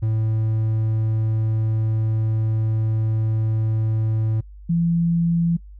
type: tone pair in turn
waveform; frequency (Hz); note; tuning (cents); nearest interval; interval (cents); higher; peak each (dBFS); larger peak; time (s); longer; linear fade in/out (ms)
triangle / sine; 110 / 169.12; A2 / E3; 0 / +45; perfect fifth; 745; second; -16; neither; 0.02-4.41 / 4.69-5.57; first; 10
effects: noise-tail reverb RT60 0.1 s tail -26 dB re dry + added 50 Hz sine -38 dBFS peak until 5.79 s